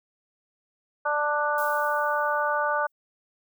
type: harmonic tone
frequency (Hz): 295.4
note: D4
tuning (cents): +10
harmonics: 2 / 3 / 4 / 5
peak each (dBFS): -28 / -28 / -28 / -28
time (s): 1.05-2.87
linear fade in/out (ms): 10
type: noise with exponential decay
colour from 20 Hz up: violet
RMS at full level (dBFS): -38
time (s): 1.58-2.92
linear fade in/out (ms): 2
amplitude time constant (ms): 290
effects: none